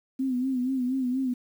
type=tone with vibrato; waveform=sine; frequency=256.9 Hz; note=C4; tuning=32 cents flat; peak=-24 dBFS; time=0.19-1.34 s; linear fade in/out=10 ms; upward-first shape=sine; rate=4.2 Hz; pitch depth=73 cents each way; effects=9-bit